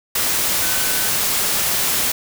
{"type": "tone in noise", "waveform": "sine", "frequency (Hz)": 1511, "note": "F#6", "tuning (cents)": 36, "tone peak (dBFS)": -30, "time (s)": [0.62, 1.09], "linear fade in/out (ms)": 5, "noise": "white", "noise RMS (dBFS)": -19, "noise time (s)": [0.15, 2.12], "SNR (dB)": -14, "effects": []}